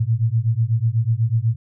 sine beating tone pair, 110 / 118.1 Hz, A2 / A#2, 0 / +23 cents, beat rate 8.1 Hz, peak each -19 dBFS, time 0-1.56 s, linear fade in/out 10 ms, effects none

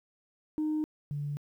sine tone pair in turn, 307.5 / 145.12 Hz, D#4 / D3, -20 / -20 cents, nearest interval octave + minor second, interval 1300 cents, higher first, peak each -26 / -31 dBFS, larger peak first, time 0.58-0.84 / 1.11-1.37 s, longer neither, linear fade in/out 0 ms, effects tanh soft clip ceiling -25 dBFS + 11-bit

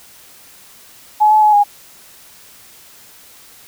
sine tone with pitch steps, 849 / 859 / 848 / 821 Hz, G#5 / A5 / G#5 / G#5, +38 / -42 / +36 / -20 cents, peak -7 dBFS, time 1.2-1.64 s, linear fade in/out 20 ms, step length 110 ms, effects white hiss -43 dBFS RMS until 3.67 s

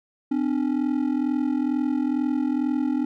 triangle ring-modulated tone, 277.2 Hz, C#4, in tune, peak -16 dBFS, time 0.31-3.05 s, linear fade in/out 5 ms, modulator 21.1 Hz, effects none

